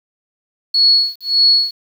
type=tone with tremolo; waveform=sine; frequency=4367 Hz; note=C#8; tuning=27 cents flat; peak=-7 dBFS; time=0.74-1.71 s; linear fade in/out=5 ms; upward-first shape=sine; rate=1.7 Hz; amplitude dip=100%; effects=7-bit